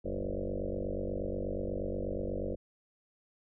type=tone with frequency modulation; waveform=sine; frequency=277.2 Hz; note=C#4; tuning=in tune; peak=-32 dBFS; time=0.04-2.56 s; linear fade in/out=20 ms; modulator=48.3 Hz; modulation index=6.2; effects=none